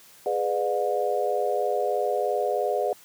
sine chord, G# diminished seventh, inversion none, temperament just, 415.3 / 498.4 / 598 / 717.6 Hz, G#4 / B4 / D5 / F5, 0 / +16 / +31 / +47 cents, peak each -28 dBFS, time 0.26-2.93 s, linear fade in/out 2 ms, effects white hiss -52 dBFS RMS until 3.04 s + high-pass 80 Hz 12 dB/octave

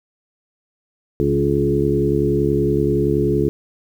harmonic tone with a mistuned harmonic, 70.6 Hz, C#2, 32 cents sharp, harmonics 1 / 2 / 3 / 4 / 5 / 6, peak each -26 / -21 / -26 / -23 / -20 / -20 dBFS, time 1.2-3.49 s, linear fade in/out 0 ms, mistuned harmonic 4, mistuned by +19 cents, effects 8-bit

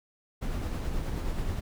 brown noise with tremolo, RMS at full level -30 dBFS, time 0.41-1.61 s, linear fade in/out 20 ms, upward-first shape sine, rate 9.4 Hz, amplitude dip 30%, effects none

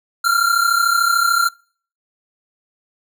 square tone pair together, 1363.4 / 1396.9 Hz, F6 / F6, -42 / 0 cents, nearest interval unison, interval 42 cents, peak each -17 dBFS, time 0.24-1.49 s, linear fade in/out 10 ms, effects noise-tail reverb RT60 0.5 s tail -26 dB re dry

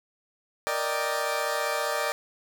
20% pulse chord, Eb major seventh, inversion second, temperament equal, 466.2 / 587.3 / 622.3 / 784 Hz, Bb4 / D5 / Eb5 / G5, 0 / 0 / 0 / 0 cents, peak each -29 / -24 / -28 / -29 dBFS, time 0.67-2.12 s, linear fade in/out 0 ms, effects none

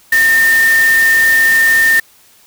sine tone in noise, 1813 Hz, A#6, 49 cents flat, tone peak -7 dBFS, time 0.12-2 s, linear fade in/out 5 ms, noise white, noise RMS -21 dBFS, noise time 0.12-2 s, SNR +11 dB, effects white hiss -47 dBFS RMS until 2.46 s

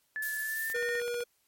sine tone with pitch glide, 1732 to 1835 Hz, A6 to A#6, -28 to -28 cents, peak -32 dBFS, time 0.16-1 s, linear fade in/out 0 ms, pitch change +100 cents, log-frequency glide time 0.41-0.88 s
violet noise, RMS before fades -37 dBFS, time 0.22-0.73 s, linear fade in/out 5 ms
click train, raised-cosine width 0.3 ms, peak -29 dBFS, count 9, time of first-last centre 0.7-1.206 s, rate 15.8 Hz
square tone, 479.8 Hz, A#4, 50 cents sharp, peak -32 dBFS, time 0.74-1.24 s, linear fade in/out 10 ms
effects white hiss -72 dBFS RMS until 1.47 s + MP3 64 kbps

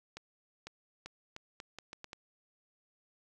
accelerating click train, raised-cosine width 0.2 ms, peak -27 dBFS, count 9, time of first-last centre 0.17-2.131 s, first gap 500 ms, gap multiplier 0.78, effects none

